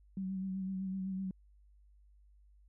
sine tone with vibrato, 190 Hz, F#3, 46 cents sharp, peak -35 dBFS, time 0.17-1.31 s, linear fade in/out 2 ms, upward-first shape sine, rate 7.9 Hz, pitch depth 30 cents each way, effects added 50 Hz sine -60 dBFS peak until 2.68 s

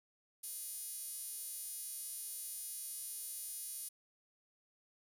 5% pulse tone with high-pass filter, 415.3 Hz, G#4, in tune, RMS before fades -45 dBFS, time 0.43-3.89 s, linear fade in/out 10 ms, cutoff 9000 Hz, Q 7.6, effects none

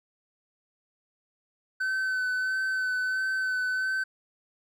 triangle tone with vibrato, 1521 Hz, F#6, 47 cents sharp, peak -24 dBFS, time 1.8-4.04 s, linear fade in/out 10 ms, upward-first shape sine, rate 1.5 Hz, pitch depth 18 cents each way, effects none

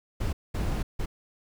brown noise bursts at uneven times, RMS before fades -28 dBFS, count 3, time 0.2-0.33 / 0.54-0.83 / 0.99-1.06 s, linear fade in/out 10 ms, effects none

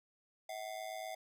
square ring-modulated tone, 698.5 Hz, F5, in tune, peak -39 dBFS, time 0.49-1.15 s, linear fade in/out 5 ms, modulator 54.1 Hz, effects none

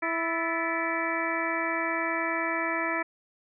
harmonic tone with a mistuned harmonic, 329.6 Hz, E4, in tune, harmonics 1 / 2 / 3 / 4 / 5 / 6 / 7, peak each -34 / -34 / -34 / -34 / -34 / -34 / -34 dBFS, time 0.02-3.03 s, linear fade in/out 10 ms, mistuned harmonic 5, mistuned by +92 cents, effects none

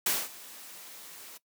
white noise with ADSR envelope, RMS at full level -26 dBFS, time 0.06-1.38 s, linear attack 4 ms, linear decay 220 ms, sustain -21 dB, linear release 12 ms, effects noise-tail reverb RT60 0.1 s tail -19 dB re dry + high-pass 200 Hz 12 dB/octave

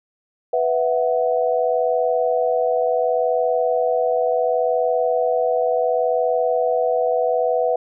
sine chord, B suspended fourth, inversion none, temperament equal, 493.9 / 659.3 / 740 Hz, B4 / E5 / F#5, 0 / 0 / 0 cents, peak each -19 / -21 / -23 dBFS, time 0.53-7.76 s, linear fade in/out 5 ms, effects none

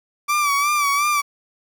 30% pulse tone with vibrato, 1159 Hz, D6, 23 cents flat, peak -14 dBFS, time 0.28-1.22 s, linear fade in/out 20 ms, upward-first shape sine, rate 2.8 Hz, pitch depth 59 cents each way, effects 8-bit

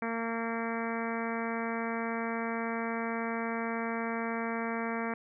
harmonic tone, 229.1 Hz, A#3, 30 cents flat, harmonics 1 / 2 / 3 / 4 / 5 / 6 / 7 / 8 / 9 / 10, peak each -35 / -38 / -40 / -41 / -42 / -43 / -43 / -44 / -45 / -45 dBFS, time 0.02-5.14 s, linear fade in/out 2 ms, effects none

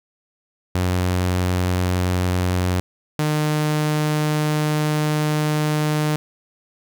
sawtooth tone pair in turn, 90.7 / 151.88 Hz, F#2 / D#3, -34 / -41 cents, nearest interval major sixth, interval 893 cents, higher second, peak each -14 dBFS, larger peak neither, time 0.75-2.8 / 3.19-6.16 s, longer second, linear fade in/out 0 ms, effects none

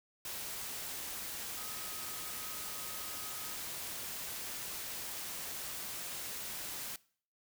sine tone in noise, 1263 Hz, D#6, 26 cents sharp, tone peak -53 dBFS, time 1.57-3.55 s, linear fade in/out 2 ms, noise white, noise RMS -42 dBFS, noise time 0.25-6.96 s, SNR -14 dB, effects noise-tail reverb RT60 0.5 s tail -21 dB re dry

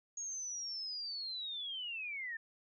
sine linear sweep, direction down, 6645 to 1764 Hz, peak -39 dBFS, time 0.17-2.37 s, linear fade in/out 5 ms, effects none

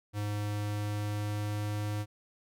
square tone with pitch glide, 103.83 to 104.61 Hz, G#2 to G#2, 0 to +13 cents, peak -32 dBFS, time 0.13-2.06 s, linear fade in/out 50 ms, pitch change +13 cents, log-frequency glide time 0.3-1.9 s, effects none

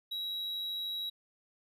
triangle tone, 3869 Hz, B7, 36 cents flat, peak -33 dBFS, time 0.11-1.1 s, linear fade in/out 10 ms, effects none

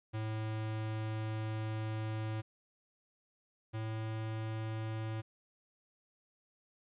square tone pair in turn, 109.3 / 110.31 Hz, A2 / A2, -11 / +5 cents, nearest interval unison, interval 16 cents, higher second, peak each -36 / -37 dBFS, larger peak first, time 0.13-2.42 / 3.73-5.22 s, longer first, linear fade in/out 20 ms, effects resampled to 8000 Hz + 13-bit

